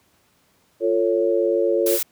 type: chord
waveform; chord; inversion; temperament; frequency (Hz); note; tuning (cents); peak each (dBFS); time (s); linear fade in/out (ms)
sine; F augmented; none; equal with one note detuned; 349.2 / 446.4 / 554.4; F4 / A4 / C#5; 0 / +25 / 0; -21; 0.8-1.99; 50
type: noise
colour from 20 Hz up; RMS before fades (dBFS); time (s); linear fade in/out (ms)
blue; -24; 1.86-2.03; 5
effects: pink hiss -61 dBFS RMS until 2.11 s + high-pass 80 Hz 12 dB/octave